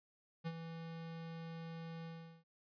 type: tone with ADSR envelope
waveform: square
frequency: 164.81 Hz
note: E3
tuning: in tune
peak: -38 dBFS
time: 0.44-2.44 s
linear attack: 28 ms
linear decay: 49 ms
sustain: -8 dB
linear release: 390 ms
effects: resampled to 11025 Hz